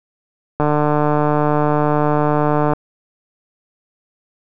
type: click train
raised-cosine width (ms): 1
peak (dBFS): -3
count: 319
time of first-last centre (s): 0.6-2.734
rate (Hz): 149
effects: none